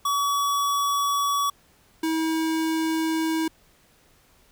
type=tone pair in turn; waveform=square; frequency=1135 / 321.2 Hz; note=C#6 / E4; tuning=+41 / -45 cents; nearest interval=octave + minor seventh; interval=2186 cents; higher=first; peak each=-22 / -23 dBFS; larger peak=first; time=0.05-1.5 / 2.03-3.48 s; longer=neither; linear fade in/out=5 ms; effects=pink hiss -59 dBFS RMS until 4.51 s